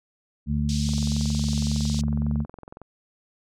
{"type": "harmonic tone", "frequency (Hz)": 73.42, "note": "D2", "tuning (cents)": 0, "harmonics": [1, 2, 3], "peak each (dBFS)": [-26, -26, -26], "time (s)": [0.46, 2.46], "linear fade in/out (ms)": 50}
{"type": "band-pass noise", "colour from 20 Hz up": "pink", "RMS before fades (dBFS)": -36, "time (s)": [0.69, 2.01], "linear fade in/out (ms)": 0, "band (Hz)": [3800, 6800], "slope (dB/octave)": 24}
{"type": "click train", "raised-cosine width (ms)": 1, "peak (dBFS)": -27, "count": 43, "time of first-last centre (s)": [0.89, 2.817], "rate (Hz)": 21.8}
{"effects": []}